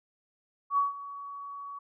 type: tone with ADSR envelope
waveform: sine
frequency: 1128 Hz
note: C#6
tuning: 30 cents sharp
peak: -21 dBFS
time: 0.7-1.79 s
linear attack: 76 ms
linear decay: 150 ms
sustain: -17 dB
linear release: 8 ms
effects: none